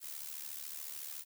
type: noise with amplitude modulation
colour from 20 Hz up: blue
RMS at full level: -41 dBFS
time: 0-1.25 s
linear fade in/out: 50 ms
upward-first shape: sine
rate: 73.9 Hz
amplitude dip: 75%
effects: none